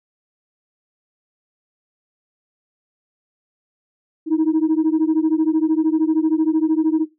sine beating tone pair, 310.8 / 323.8 Hz, D#4 / E4, -2 / -31 cents, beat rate 13 Hz, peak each -16 dBFS, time 4.26-7.06 s, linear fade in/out 50 ms, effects noise-tail reverb RT60 0.2 s tail -17 dB re dry + tanh soft clip ceiling -11 dBFS

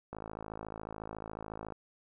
click train, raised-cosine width 1 ms, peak -27 dBFS, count 87, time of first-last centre 0.13-1.723 s, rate 54 Hz, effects none

